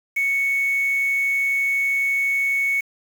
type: tone with quantisation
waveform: sine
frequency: 2217 Hz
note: C#7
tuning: in tune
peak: -18 dBFS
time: 0.16-2.81 s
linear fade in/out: 10 ms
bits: 6
effects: none